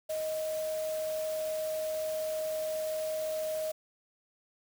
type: tone in noise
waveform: sine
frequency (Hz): 626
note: D#5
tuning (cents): +10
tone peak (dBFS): -31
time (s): 0.09-3.72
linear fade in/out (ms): 10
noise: white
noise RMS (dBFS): -45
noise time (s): 0.09-3.72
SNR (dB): +11
effects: none